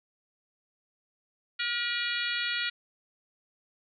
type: harmonic tone with a mistuned harmonic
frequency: 480.3 Hz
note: B4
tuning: 48 cents flat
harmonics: 3 / 4 / 5 / 6 / 7 / 8 / 9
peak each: -34 / -35 / -36 / -37 / -37 / -38 / -39 dBFS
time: 1.59-2.7 s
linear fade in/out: 10 ms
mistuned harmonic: 3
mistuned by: -19 cents
effects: none